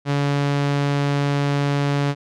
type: tone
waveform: sawtooth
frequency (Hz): 142.4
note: C#3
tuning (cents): +47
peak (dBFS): -14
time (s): 0.05-2.15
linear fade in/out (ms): 50
effects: low-pass 5000 Hz 12 dB/octave